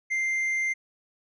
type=tone with tanh clipping; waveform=sine; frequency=2093 Hz; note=C7; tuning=in tune; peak=-25 dBFS; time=0.1-0.74 s; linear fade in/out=20 ms; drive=4 dB; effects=none